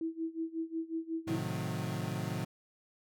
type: tone with tremolo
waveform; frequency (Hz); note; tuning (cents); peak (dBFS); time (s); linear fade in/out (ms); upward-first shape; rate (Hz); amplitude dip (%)
sine; 326.1; E4; -19; -31; 0.01-1.41; 2; sine; 5.5; 90
type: chord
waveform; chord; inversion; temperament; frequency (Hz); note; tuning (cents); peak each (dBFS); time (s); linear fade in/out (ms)
35% pulse; A diminished seventh; none; equal with one note detuned; 110 / 130.81 / 155.56 / 181.4; A2 / C3 / Eb3 / Gb3; 0 / 0 / 0 / -34; -38; 1.27-2.45; 10
effects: none